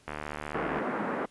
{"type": "click train", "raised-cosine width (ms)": 0.5, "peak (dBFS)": -20, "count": 54, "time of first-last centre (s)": [0.08, 0.786], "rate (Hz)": 75.1}
{"type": "band-pass noise", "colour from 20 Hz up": "pink", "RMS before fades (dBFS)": -32, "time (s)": [0.54, 1.26], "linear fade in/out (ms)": 10, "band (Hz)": [200, 1700], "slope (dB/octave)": 24}
{"effects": ["pink hiss -61 dBFS RMS until 1.3 s", "resampled to 24000 Hz"]}